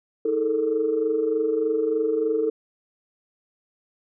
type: tone cluster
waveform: sine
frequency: 318.6 / 424.8 / 448.1 Hz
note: D#4 / G#4 / A4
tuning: +41 / +39 / +32 cents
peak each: -27 / -28 / -21 dBFS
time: 0.25-2.5 s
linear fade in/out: 5 ms
effects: tanh soft clip ceiling -12 dBFS